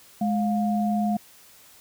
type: tone pair together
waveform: sine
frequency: 210.2 / 707 Hz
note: G#3 / F5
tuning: +21 / +21 cents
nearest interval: octave + major sixth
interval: 2100 cents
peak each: -22 / -27 dBFS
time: 0.21-1.17 s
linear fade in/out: 5 ms
effects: white hiss -52 dBFS RMS until 1.8 s